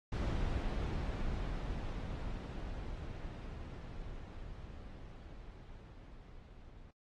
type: noise with level ramp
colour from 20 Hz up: brown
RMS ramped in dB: -34 to -55 dBFS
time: 0.12-6.91 s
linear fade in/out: 5 ms
effects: low-pass 5000 Hz 12 dB/octave + AAC 32 kbps